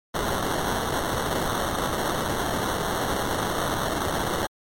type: noise with sample-and-hold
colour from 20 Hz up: blue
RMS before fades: -26 dBFS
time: 0.14-4.47 s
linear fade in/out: 10 ms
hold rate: 2450 Hz
effects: MP3 64 kbps